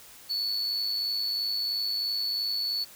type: tone with amplitude modulation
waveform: triangle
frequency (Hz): 4435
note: C#8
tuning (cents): 0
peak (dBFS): -24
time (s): 0.29-2.85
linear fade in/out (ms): 20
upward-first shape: sine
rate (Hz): 103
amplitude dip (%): 40
effects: white hiss -50 dBFS RMS until 2.95 s